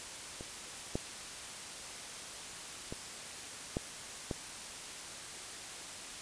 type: clicks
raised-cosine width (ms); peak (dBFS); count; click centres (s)
2; -30 / -19 / -26 / -19 / -21; 5; 0.409 / 0.955 / 2.925 / 3.769 / 4.312
effects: white hiss -45 dBFS RMS until 6.21 s + resampled to 22050 Hz